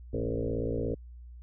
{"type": "tone with frequency modulation", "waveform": "sine", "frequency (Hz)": 272.5, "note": "C#4", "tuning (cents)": -29, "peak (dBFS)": -28, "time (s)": [0.13, 0.95], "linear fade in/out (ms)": 10, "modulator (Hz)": 57, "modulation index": 4.4, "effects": ["added 60 Hz sine -44 dBFS peak until 1.42 s"]}